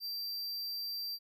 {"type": "tone", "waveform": "square", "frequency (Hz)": 4699, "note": "D8", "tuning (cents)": 0, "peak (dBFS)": -37, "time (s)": [0, 1.19], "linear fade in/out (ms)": 50, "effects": []}